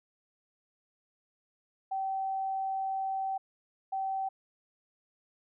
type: tone bursts at uneven times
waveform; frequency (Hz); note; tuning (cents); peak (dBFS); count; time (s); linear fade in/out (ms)
sine; 771; G5; -29; -30; 2; 1.91-3.38 / 3.92-4.29; 10
effects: none